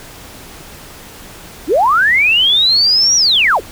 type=linear two-way sweep; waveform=sine; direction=up then down; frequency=247.6 to 5820 to 247.6 Hz; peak=-8 dBFS; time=1.67-3.61 s; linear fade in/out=50 ms; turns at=3.16 s; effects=pink hiss -35 dBFS RMS until 3.71 s